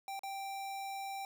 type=tone with dropouts; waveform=square; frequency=784 Hz; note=G5; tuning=in tune; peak=-40 dBFS; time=0.08-1.25 s; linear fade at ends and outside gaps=1 ms; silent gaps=0.193-0.234 s; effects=none